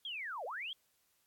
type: linear two-way sweep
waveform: sine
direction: down then up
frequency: 3351 to 448.7 to 3351 Hz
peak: -39 dBFS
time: 0.05-0.73 s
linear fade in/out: 2 ms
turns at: 0.45 s
effects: white hiss -75 dBFS RMS until 1.26 s + AAC 64 kbps